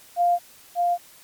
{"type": "tone with echo", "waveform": "sine", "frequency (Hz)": 700, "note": "F5", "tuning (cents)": 4, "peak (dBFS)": -16, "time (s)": [0.16, 0.39], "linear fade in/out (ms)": 50, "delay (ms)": 590, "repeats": 1, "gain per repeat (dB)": -2, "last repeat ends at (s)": 0.98, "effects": ["white hiss -50 dBFS RMS until 1.23 s", "MP3 96 kbps"]}